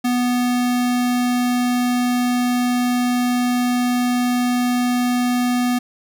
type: tone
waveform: square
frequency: 246.2 Hz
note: B3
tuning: 5 cents flat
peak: -17 dBFS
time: 0.04-5.79 s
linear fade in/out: 10 ms
effects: none